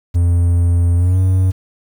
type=tone with pitch glide; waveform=triangle; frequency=86.5 to 93.25 Hz; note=F2 to F#2; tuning=-16 to +14 cents; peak=-8 dBFS; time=0.14-1.52 s; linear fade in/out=20 ms; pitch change=+130 cents; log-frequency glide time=0.96-1.18 s; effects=7-bit